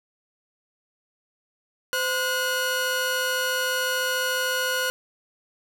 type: tone pair together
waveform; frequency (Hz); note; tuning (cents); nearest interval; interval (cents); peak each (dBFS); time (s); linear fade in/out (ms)
sawtooth; 514.6 / 1450; C5 / F#6; -29 / -35; octave + tritone; 1794; -24 / -21; 1.93-4.9; 0
effects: none